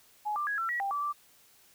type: tone with pitch steps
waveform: sine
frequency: 841 / 1184 / 1663 / 1346 / 1923 / 792 / 1158 / 1172 Hz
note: G#5 / D6 / G#6 / E6 / B6 / G5 / D6 / D6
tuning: +22 / +14 / +2 / +36 / -47 / +18 / -25 / -4 cents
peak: -29 dBFS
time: 0.25-1.13 s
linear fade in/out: 20 ms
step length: 110 ms
effects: white hiss -61 dBFS RMS until 1.74 s